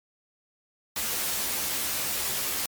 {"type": "noise with comb filter", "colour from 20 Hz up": "white", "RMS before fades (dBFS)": -29, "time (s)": [0.96, 2.66], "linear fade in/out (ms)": 2, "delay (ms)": 14, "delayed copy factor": 0.7, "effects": ["MP3 96 kbps"]}